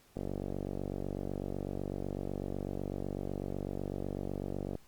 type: click train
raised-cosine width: 2 ms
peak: -23 dBFS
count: 221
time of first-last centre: 0.17-4.753 s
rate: 48 Hz
effects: pink hiss -64 dBFS RMS until 4.87 s + Opus 48 kbps